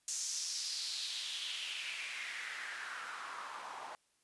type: noise with band-pass filter sweep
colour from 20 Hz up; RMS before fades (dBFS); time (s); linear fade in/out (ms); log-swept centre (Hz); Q
white; -42; 0.08-3.95; 0; 6700 to 860; 3.4
effects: white hiss -75 dBFS RMS until 4.23 s + resampled to 24000 Hz